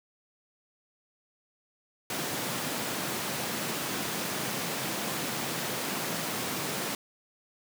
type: high-pass noise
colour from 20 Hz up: pink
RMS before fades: -33 dBFS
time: 2.1-6.95 s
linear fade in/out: 2 ms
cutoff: 140 Hz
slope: 24 dB/octave
effects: none